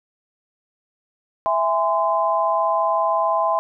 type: chord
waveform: sine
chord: E augmented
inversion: none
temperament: just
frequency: 659.3 / 824.1 / 1030.1 Hz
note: E5 / G#5 / B#5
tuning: 0 / -14 / -27 cents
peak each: -21 / -23 / -20 dBFS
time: 1.46-3.59 s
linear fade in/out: 0 ms
effects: none